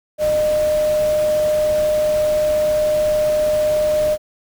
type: tone in noise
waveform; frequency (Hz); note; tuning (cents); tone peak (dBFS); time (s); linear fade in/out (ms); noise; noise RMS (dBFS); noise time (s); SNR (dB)
sine; 609; D#5; -37; -14; 0.18-4.18; 50; pink; -31; 0.18-4.18; +14
effects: none